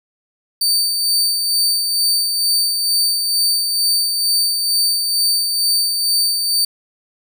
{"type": "tone with tremolo", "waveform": "sawtooth", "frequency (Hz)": 4594, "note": "D8", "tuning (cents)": -39, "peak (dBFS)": -10, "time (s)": [0.61, 6.65], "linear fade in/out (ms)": 5, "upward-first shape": "sine", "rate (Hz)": 2.2, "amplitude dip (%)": 40, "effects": []}